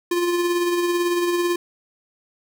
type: tone with tremolo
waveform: square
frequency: 349.2 Hz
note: F4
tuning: in tune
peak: -18 dBFS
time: 0.11-1.56 s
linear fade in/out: 5 ms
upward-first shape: sine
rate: 18 Hz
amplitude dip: 35%
effects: none